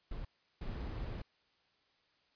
brown noise bursts at uneven times, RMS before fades -41 dBFS, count 2, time 0.11-0.25 / 0.61-1.22 s, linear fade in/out 5 ms, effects white hiss -73 dBFS RMS until 2.35 s + resampled to 11025 Hz

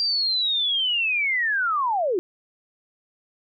sine linear sweep, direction down, 4767 to 331.8 Hz, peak -20 dBFS, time 0-2.19 s, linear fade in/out 0 ms, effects none

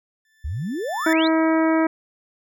40% pulse tone with exponential growth, 1760 Hz, A6, in tune, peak -23 dBFS, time 0.25-1.13 s, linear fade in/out 2 ms, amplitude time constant 190 ms
sine exponential sweep, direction up, 63.3 to 4269 Hz, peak -24 dBFS, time 0.44-1.28 s, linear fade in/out 10 ms
harmonic tone, 321.3 Hz, E4, 44 cents flat, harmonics 1 / 2 / 3 / 4 / 5 / 6 / 7, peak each -17 / -23 / -27 / -29 / -31 / -33 / -34 dBFS, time 1.06-1.87 s, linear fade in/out 5 ms
effects none

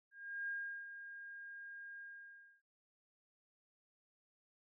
sine tone with ADSR envelope, 1617 Hz, G#6, 47 cents flat, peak -38 dBFS, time 0.11-2.62 s, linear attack 370 ms, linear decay 380 ms, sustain -10 dB, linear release 620 ms, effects none

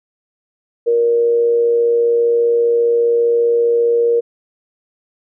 sine tone with amplitude modulation, 470.5 Hz, A#4, 16 cents sharp, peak -9 dBFS, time 0.86-4.21 s, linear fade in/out 20 ms, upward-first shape sine, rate 115 Hz, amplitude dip 35%, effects none

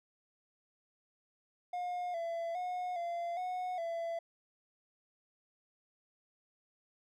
triangle tone with pitch steps, 715 / 672 / 724 / 687 / 731 / 671 Hz, F5 / E5 / F#5 / F5 / F#5 / E5, +41 / +33 / -38 / -29 / -21 / +31 cents, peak -33 dBFS, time 1.73-4.19 s, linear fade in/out 5 ms, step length 410 ms, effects none

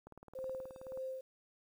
click train, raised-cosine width 1 ms, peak -38 dBFS, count 18, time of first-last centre 0.07-0.974 s, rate 18.8 Hz
sine tone with tremolo, 523.3 Hz, C5, in tune, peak -38 dBFS, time 0.35-1.21 s, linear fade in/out 5 ms, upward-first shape sine, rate 1.8 Hz, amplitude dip 80%
effects 11-bit

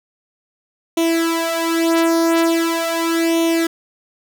sawtooth tone with flanger, 331.2 Hz, E4, 8 cents sharp, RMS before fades -17 dBFS, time 0.97-3.67 s, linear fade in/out 5 ms, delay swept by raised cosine 0.31 to 3.21 ms, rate 0.41 Hz, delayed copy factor +0.8, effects none

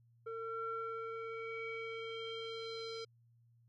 square tone with low-pass filter sweep, 452.8 Hz, A4, 50 cents sharp, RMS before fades -43 dBFS, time 0.26-3.05 s, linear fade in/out 10 ms, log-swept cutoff 1100 to 4700 Hz, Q 4.8, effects added 117 Hz sine -65 dBFS peak until 3.68 s

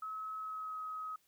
sine tone with pitch glide, 1286 to 1268.3 Hz, E6 to D#6, -43 to +33 cents, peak -39 dBFS, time 0.02-1.16 s, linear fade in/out 5 ms, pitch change -24 cents, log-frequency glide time 0.38-0.8 s, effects white hiss -73 dBFS RMS until 1.27 s

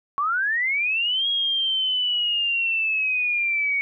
sine linear two-way sweep, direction up then down, 1100 to 3300 to 2225 Hz, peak -20 dBFS, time 0.18-3.81 s, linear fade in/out 0 ms, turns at 1.28 s, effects none

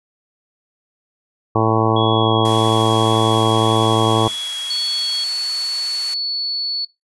harmonic tone, 111.1 Hz, A2, 17 cents sharp, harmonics 1 / 2 / 3 / 4 / 5 / 6 / 7 / 8 / 9 / 10, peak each -19 / -24 / -20 / -20 / -25 / -25 / -23 / -25 / -25 / -22 dBFS, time 1.55-4.28 s, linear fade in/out 5 ms
sine tone with vibrato, 3335 Hz, G#7, 7 cents sharp, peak -23 dBFS, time 1.96-5.24 s, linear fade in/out 5 ms, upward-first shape sine, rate 1.8 Hz, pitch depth 10 cents each way
white high-pass noise, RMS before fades -31 dBFS, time 2.45-6.14 s, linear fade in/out 2 ms, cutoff 810 Hz, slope 12 dB/octave
sine tone, 4430 Hz, C#8, 2 cents flat, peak -19 dBFS, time 4.7-6.85 s, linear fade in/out 5 ms
effects noise-tail reverb RT60 0.2 s tail -20 dB re dry + resampled to 24000 Hz

